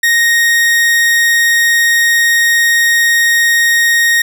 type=tone; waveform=40% pulse; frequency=1864.7 Hz; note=A#6; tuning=in tune; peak=-7 dBFS; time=0.03-4.22 s; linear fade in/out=5 ms; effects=none